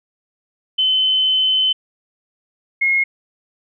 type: tone pair in turn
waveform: sine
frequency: 3051 / 2157 Hz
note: G7 / C#7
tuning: -48 / -48 cents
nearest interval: tritone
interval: 600 cents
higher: first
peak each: -13 dBFS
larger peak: neither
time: 0.78-1.73 / 2.81-3.04 s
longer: first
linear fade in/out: 10 ms
effects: none